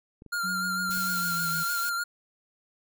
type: clicks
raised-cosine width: 3 ms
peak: -34 dBFS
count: 4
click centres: 0.221 / 0.263 / 0.894 / 0.973 s
type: tone with vibrato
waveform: square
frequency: 1400 Hz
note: F6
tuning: 4 cents sharp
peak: -28 dBFS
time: 0.32-2.04 s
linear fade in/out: 10 ms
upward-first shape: sine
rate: 6.6 Hz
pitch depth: 33 cents each way
type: tone with pitch glide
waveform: sine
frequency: 185 to 162.92 Hz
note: F#3 to E3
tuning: 0 to -20 cents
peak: -35 dBFS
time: 0.43-1.64 s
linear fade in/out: 20 ms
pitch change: -220 cents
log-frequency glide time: 1.05-1.52 s
type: noise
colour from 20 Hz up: blue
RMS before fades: -35 dBFS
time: 0.9-1.9 s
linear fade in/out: 10 ms
effects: none